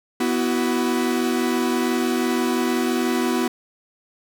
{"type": "chord", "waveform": "45% pulse", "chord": "B suspended fourth", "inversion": "none", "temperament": "equal with one note detuned", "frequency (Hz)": [246.9, 329.6, 375.6], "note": ["B3", "E4", "F#4"], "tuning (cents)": [0, 0, 26], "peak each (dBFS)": [-22, -25, -25], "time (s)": [0.2, 3.48], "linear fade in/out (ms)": 5, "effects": []}